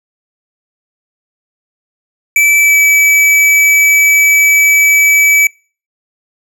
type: tone with pitch glide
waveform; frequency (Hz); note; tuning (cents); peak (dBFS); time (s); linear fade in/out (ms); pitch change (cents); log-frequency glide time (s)
square; 2315 to 2296; D7 to D7; -25 to -40; -6; 2.36-5.47; 2; -15; 2.6-2.76
effects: noise-tail reverb RT60 0.4 s tail -26 dB re dry